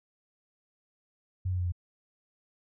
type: tone with pitch steps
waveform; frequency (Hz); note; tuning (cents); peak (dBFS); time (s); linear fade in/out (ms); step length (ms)
sine; 92.5 / 90.96 / 89.45 / 87.97; F#2 / F#2 / F2 / F2; 0 / -29 / +42 / +13; -27; 1.45-1.722; 10; 68
effects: none